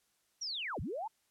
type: linear two-way sweep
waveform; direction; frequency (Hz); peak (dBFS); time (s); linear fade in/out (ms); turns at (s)
sine; down then up; 5850 to 52.8 to 935; -36; 0.41-1.08; 10; 0.8
effects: white hiss -75 dBFS RMS until 1.3 s + low-pass 12000 Hz 12 dB/octave